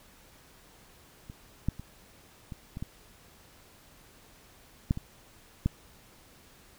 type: clicks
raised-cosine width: 5 ms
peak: -30 / -14 / -28 / -27 / -25 / -22 / -12 / -23 / -13 dBFS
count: 9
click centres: 1.299 / 1.686 / 1.796 / 2.522 / 2.771 / 2.825 / 4.909 / 4.974 / 5.66 s
effects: pink hiss -57 dBFS RMS until 6.78 s